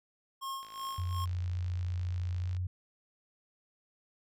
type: tone with tremolo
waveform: square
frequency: 1077 Hz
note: C6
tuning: 50 cents sharp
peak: -36 dBFS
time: 0.41-1.26 s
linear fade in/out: 20 ms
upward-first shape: sine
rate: 2.7 Hz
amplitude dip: 80%
type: click train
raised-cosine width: 0.2 ms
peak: -35 dBFS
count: 106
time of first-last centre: 0.63-2.567 s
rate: 54.2 Hz
type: tone with pitch glide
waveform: sine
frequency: 89.1 to 90.45 Hz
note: F2 to F#2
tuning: +35 to -39 cents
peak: -31 dBFS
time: 0.98-2.67 s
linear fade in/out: 5 ms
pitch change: +26 cents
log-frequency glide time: 2.4-2.48 s
effects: none